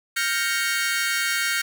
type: chord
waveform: sawtooth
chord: G half-diminished seventh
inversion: third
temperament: equal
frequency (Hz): 1396.9 / 1568 / 1864.7 / 2217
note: F6 / G6 / Bb6 / Db7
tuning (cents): 0 / 0 / 0 / 0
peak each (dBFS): -24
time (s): 0.16-1.62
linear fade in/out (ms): 10
effects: none